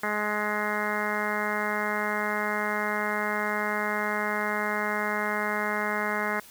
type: harmonic tone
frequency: 210 Hz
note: G#3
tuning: 19 cents sharp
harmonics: 1 / 2 / 3 / 4 / 5 / 6 / 7 / 8 / 9 / 10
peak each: -35 / -35 / -35 / -35 / -35 / -35 / -35 / -35 / -35 / -35 dBFS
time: 0.03-6.4 s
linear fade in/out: 5 ms
effects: white hiss -50 dBFS RMS until 6.5 s